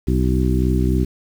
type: harmonic tone with a mistuned harmonic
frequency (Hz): 63.5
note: B1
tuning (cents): +49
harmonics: 1 / 2 / 3 / 4 / 5 / 6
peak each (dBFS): -18 / -21 / -23 / -24 / -25 / -26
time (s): 0.07-1.05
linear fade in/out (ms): 10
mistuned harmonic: 6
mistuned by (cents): -24
effects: 7-bit